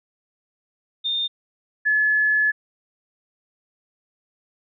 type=tone pair in turn; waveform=sine; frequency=3632 / 1714.1 Hz; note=A#7 / A6; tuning=-46 / -46 cents; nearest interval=octave + minor second; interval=1300 cents; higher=first; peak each=-21 / -16 dBFS; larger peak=second; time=1.04-1.28 / 1.85-2.52 s; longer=second; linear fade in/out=20 ms; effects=none